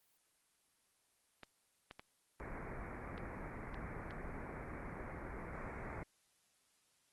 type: clicks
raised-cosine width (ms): 0.3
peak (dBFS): -33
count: 6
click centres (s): 1.433 / 1.911 / 1.995 / 3.179 / 3.744 / 4.108
type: low-pass noise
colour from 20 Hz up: pink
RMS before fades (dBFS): -46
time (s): 2.4-6.03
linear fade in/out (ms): 0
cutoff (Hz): 2300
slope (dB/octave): 96
effects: white hiss -75 dBFS RMS until 7.12 s + Opus 24 kbps